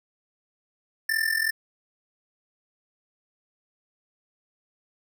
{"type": "tone with amplitude modulation", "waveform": "square", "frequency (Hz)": 1779, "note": "A6", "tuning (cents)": 19, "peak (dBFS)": -20, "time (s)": [1.09, 1.51], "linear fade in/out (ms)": 5, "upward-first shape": "sine", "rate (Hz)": 42.5, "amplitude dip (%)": 80, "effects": []}